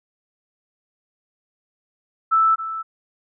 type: tone with echo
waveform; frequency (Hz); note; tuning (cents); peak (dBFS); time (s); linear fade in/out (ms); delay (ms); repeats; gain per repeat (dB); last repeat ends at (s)
sine; 1318.5; E6; 0; -13; 2.31-2.56; 20; 270; 1; -12; 2.83
effects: none